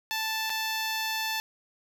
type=tone with dropouts; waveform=10% pulse; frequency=880 Hz; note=A5; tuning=in tune; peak=-20 dBFS; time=0.11-1.4 s; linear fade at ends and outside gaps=0 ms; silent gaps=0.496-0.501 s; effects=none